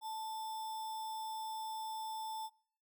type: tone with sample-and-hold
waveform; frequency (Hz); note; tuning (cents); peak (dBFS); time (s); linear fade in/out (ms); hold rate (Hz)
sine; 880; A5; 0; -39; 0.01-2.5; 50; 4410
effects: noise-tail reverb RT60 0.6 s tail -26 dB re dry